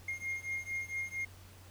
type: beating tone pair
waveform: triangle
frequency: 2129 / 2133.4 Hz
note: C7 / C7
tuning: +30 / +33 cents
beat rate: 4.4 Hz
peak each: -37 / -38 dBFS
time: 0.08-1.25 s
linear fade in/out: 5 ms
effects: added 92 Hz sine -53 dBFS peak until 1.7 s + pink hiss -58 dBFS RMS until 1.7 s